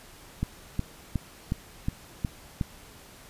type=click train; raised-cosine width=5 ms; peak=-14 dBFS; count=7; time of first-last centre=0.43-2.612 s; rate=2.75 Hz; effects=pink hiss -50 dBFS RMS until 3.29 s + resampled to 32000 Hz